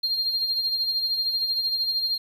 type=tone with tremolo; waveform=triangle; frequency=4204 Hz; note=C8; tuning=7 cents sharp; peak=-18 dBFS; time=0.03-2.18 s; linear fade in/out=10 ms; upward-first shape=sine; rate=13 Hz; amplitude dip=55%; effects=tanh soft clip ceiling -18 dBFS + 10-bit